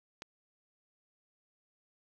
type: click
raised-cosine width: 0.2 ms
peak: -25 dBFS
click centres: 0.221 s
effects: none